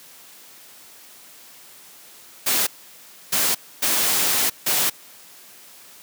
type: noise bursts at uneven times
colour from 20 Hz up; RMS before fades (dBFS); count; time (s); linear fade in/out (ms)
white; -20; 4; 2.46-2.67 / 3.32-3.55 / 3.82-4.5 / 4.66-4.9; 10
effects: white hiss -46 dBFS RMS until 6.02 s + high-pass 150 Hz 12 dB/octave